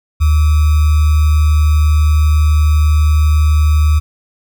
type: tone with sample-and-hold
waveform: sine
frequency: 76 Hz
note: D#2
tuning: 40 cents flat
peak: -7 dBFS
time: 0.2-4 s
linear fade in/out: 20 ms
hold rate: 1225 Hz
effects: none